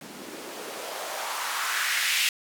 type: noise with band-pass filter sweep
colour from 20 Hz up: blue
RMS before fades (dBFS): -30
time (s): 0.01-2.29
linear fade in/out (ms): 2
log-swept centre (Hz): 210 to 2600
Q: 2.1
effects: none